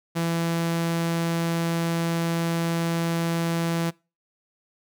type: tone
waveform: sawtooth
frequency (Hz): 167.3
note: E3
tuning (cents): +26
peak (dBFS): -19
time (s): 0.15-3.91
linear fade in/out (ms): 20
effects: noise-tail reverb RT60 0.3 s tail -24 dB re dry